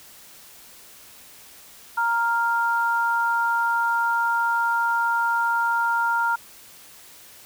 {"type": "tone pair together", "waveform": "sine", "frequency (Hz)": [932.3, 1396.9], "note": ["A#5", "F6"], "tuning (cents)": [0, 0], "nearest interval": "perfect fifth", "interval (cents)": 700, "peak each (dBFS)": -22, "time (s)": [1.97, 6.36], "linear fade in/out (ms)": 10, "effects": ["white hiss -47 dBFS RMS until 7.45 s"]}